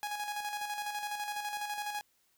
sawtooth tone with tremolo, 830.6 Hz, G#5, in tune, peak -30 dBFS, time 0.03-2.01 s, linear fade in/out 0 ms, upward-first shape square, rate 12 Hz, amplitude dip 45%, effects white hiss -72 dBFS RMS until 2.37 s

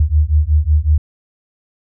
sine beating tone pair, 73.42 / 78.82 Hz, D2 / D#2, 0 / +23 cents, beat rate 5.4 Hz, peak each -13 dBFS, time 0-0.98 s, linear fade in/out 5 ms, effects none

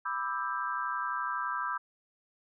sine chord, E minor seventh, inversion second, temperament just, 988.9 / 1186.7 / 1318.5 / 1582.2 Hz, B5 / D6 / E6 / G6, +2 / +18 / 0 / +16 cents, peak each -36 / -36 / -36 / -37 dBFS, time 0.05-1.78 s, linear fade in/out 10 ms, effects none

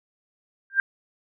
sine tone with exponential growth, 1588 Hz, G6, 22 cents sharp, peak -12 dBFS, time 0.7-0.8 s, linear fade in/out 1 ms, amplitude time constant 20 ms, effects none

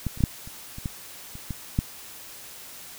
clicks, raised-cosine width 5 ms, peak -14 / -28 / -15 / -6 / -28 / -25 / -16 / -27 / -18 / -9 dBFS, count 10, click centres 0.067 / 0.175 / 0.206 / 0.238 / 0.475 / 0.784 / 0.858 / 1.354 / 1.507 / 1.789 s, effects white hiss -43 dBFS RMS until 2.98 s

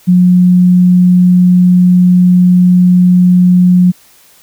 sine tone, 180 Hz, F#3, 47 cents flat, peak -3 dBFS, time 0.07-3.92 s, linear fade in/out 20 ms, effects white hiss -44 dBFS RMS until 4.42 s

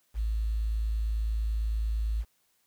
sine tone with quantisation, 54.5 Hz, A1, 16 cents flat, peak -26 dBFS, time 0.14-2.25 s, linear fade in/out 50 ms, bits 9, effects white hiss -71 dBFS RMS until 2.66 s

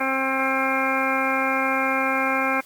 harmonic tone, 265.9 Hz, C4, 28 cents sharp, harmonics 1 / 2 / 3 / 4 / 5 / 6 / 8 / 9, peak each -28 / -28 / -28 / -28 / -28 / -28 / -28 / -28 dBFS, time 0-2.61 s, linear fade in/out 10 ms, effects white hiss -50 dBFS RMS until 2.65 s + Opus 24 kbps

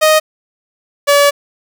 sawtooth tone pair in turn, 622.3 / 572 Hz, D#5 / D5, 0 / -46 cents, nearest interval minor second, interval 146 cents, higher first, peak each -3 dBFS, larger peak neither, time 0.01-0.2 / 1.07-1.31 s, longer second, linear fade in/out 20 ms, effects none

